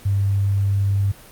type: tone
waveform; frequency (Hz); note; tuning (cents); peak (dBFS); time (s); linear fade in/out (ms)
sine; 99.1; G2; +19; -16; 0.05-1.12; 10
effects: pink hiss -44 dBFS RMS until 1.31 s + Opus 24 kbps